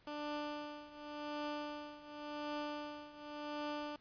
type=tone with tremolo; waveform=15% pulse; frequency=296 Hz; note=D4; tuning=14 cents sharp; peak=-32 dBFS; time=0.07-3.96 s; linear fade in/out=2 ms; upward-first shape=triangle; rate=0.9 Hz; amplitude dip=85%; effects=pink hiss -68 dBFS RMS until 4 s + resampled to 11025 Hz